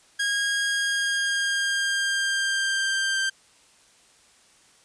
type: tone with pitch glide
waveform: sawtooth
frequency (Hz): 1633 to 1572.8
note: G#6 to G6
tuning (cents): -30 to +5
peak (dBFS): -19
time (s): 0.19-3.3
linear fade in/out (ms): 10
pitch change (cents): -65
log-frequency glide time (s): 0.68-3.17
effects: white hiss -57 dBFS RMS until 4.84 s + resampled to 22050 Hz